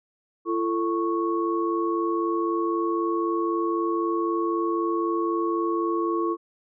sine tone cluster, 339.9 / 443.8 / 1105 Hz, F4 / A4 / C#6, -47 / +15 / -6 cents, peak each -24 / -30 / -28 dBFS, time 0.45-6.37 s, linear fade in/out 50 ms, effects none

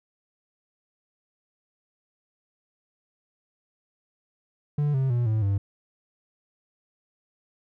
triangle tone with pitch steps, 146.83 / 133.1 / 120.65 / 109.36 / 99.14 Hz, D3 / C3 / B2 / A2 / G2, 0 / +30 / -40 / -10 / +20 cents, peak -19 dBFS, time 4.78-5.58 s, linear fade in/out 5 ms, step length 160 ms, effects none

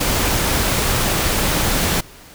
pink noise, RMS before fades -18 dBFS, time 0-2.01 s, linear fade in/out 10 ms, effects pink hiss -42 dBFS RMS until 2.34 s

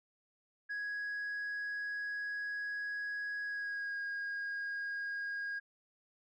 sine tone with pitch glide, 1663 to 1633.5 Hz, G#6 to G#6, +2 to -29 cents, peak -34 dBFS, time 0.69-5.6 s, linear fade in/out 20 ms, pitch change -31 cents, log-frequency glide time 3.43-3.99 s, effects tanh soft clip ceiling -35 dBFS

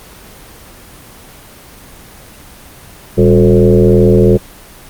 sine tone with frequency modulation, 277.2 Hz, C#4, in tune, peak -4 dBFS, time 3.17-4.38 s, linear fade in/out 20 ms, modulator 82.7 Hz, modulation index 2.6, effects pink hiss -36 dBFS RMS until 4.89 s + Opus 24 kbps

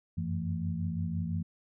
sine tone cluster, 90.3 / 96.2 / 167.7 / 223.7 Hz, F#2 / G2 / E3 / A3, -42 / -32 / +30 / +29 cents, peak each -36 / -38 / -33 / -39 dBFS, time 0.17-1.43 s, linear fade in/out 10 ms, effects none

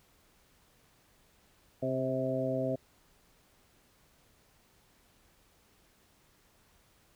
harmonic tone with a mistuned harmonic, 131.5 Hz, C3, 9 cents sharp, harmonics 1 / 2 / 3 / 4 / 5, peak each -37 / -35 / -39 / -35 / -34 dBFS, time 1.82-2.76 s, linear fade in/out 10 ms, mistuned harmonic 5, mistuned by -25 cents, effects pink hiss -66 dBFS RMS until 7.15 s

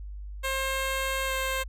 10% pulse tone with pitch glide, 533 to 528.1 Hz, C5 to C5, +32 to +16 cents, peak -19 dBFS, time 0.43-1.64 s, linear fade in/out 20 ms, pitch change -16 cents, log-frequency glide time 1.26-1.32 s, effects added 50 Hz sine -36 dBFS peak until 1.68 s

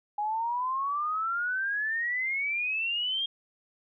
sine exponential sweep, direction up, 823 to 3252 Hz, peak -27 dBFS, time 0.18-3.26 s, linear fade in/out 5 ms, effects none

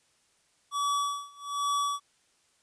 square tone with tremolo, 1143 Hz, D6, 47 cents flat, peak -26 dBFS, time 0.71-2 s, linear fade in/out 50 ms, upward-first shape sine, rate 1.2 Hz, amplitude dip 95%, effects white hiss -68 dBFS RMS until 2.62 s + resampled to 22050 Hz

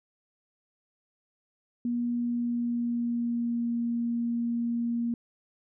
sine tone with pitch glide, 239.6 to 235.3 Hz, A#3 to A#3, +48 to +16 cents, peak -26 dBFS, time 1.85-5.14 s, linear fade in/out 2 ms, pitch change -32 cents, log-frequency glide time 2.13-3.73 s, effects none

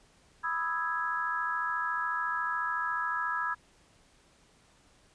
sine chord, E major seventh, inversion second, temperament equal, 987.8 / 1244.5 / 1318.5 / 1661.2 Hz, B5 / D#6 / E6 / G#6, 0 / 0 / 0 / 0 cents, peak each -35 / -38 / -34 / -33 dBFS, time 0.43-3.55 s, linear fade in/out 20 ms, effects pink hiss -63 dBFS RMS until 5.14 s + resampled to 22050 Hz

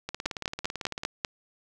two click trains, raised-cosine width 0.2 ms, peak -10 / -16 dBFS, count 6 / 18, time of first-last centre 0.26-1.248 / 0.09-1.034 s, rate 5.06 / 18 Hz, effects none

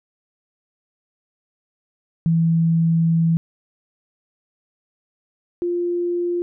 sine tone pair in turn, 164.9 / 349.4 Hz, E3 / F4, +1 / +1 cents, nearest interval octave + minor second, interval 1300 cents, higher second, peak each -14 / -19 dBFS, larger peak first, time 2.26-3.37 / 5.62-6.42 s, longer first, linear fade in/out 0 ms, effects none

